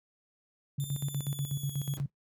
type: tone with tremolo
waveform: sine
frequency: 140 Hz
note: C#3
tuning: 18 cents sharp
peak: -28 dBFS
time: 0.78-2.06 s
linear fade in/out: 5 ms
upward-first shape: square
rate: 8.2 Hz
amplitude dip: 75%
type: tone with pitch glide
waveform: 5% pulse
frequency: 3568 to 3348 Hz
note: A7 to G#7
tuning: +23 to +13 cents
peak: -35 dBFS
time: 0.8-1.97 s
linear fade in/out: 0 ms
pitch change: -110 cents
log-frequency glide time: 0.93-1.78 s
type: noise with exponential decay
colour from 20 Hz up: brown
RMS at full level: -37 dBFS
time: 1.97-2.1 s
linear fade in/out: 1 ms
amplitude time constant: 28 ms
effects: noise-tail reverb RT60 0.1 s tail -21 dB re dry + high-pass 80 Hz 12 dB/octave